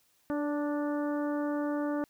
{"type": "harmonic tone with a mistuned harmonic", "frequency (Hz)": 293.7, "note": "D4", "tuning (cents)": 0, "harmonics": [1, 2, 3, 4, 5, 6], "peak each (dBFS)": [-30, -35, -42, -43, -45, -51], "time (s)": [0.3, 2.04], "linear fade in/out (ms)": 0, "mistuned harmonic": 2, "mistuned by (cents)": -16, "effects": ["white hiss -69 dBFS RMS until 2.09 s"]}